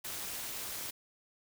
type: noise with amplitude modulation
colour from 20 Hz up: white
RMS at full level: -37 dBFS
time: 0.04-0.91 s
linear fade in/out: 10 ms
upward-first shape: sine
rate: 231 Hz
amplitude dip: 75%
effects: none